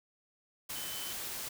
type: tone in noise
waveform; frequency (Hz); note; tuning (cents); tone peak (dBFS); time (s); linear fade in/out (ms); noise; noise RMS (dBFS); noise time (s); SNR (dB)
sine; 3045; F#7; +49; -45; 0.75-1.13; 10; white; -40; 0.69-1.49; -8
effects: none